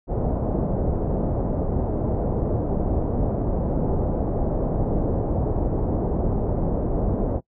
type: low-pass noise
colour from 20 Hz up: pink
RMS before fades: -23 dBFS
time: 0.07-7.41 s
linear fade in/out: 50 ms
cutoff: 690 Hz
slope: 24 dB/octave
effects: noise-tail reverb RT60 0.1 s tail -23 dB re dry